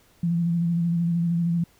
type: tone with vibrato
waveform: sine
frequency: 170 Hz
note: F3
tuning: 46 cents flat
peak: -20 dBFS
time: 0.23-1.64 s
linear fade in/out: 5 ms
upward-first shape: square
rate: 13 Hz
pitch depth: 25 cents each way
effects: pink hiss -59 dBFS RMS until 1.79 s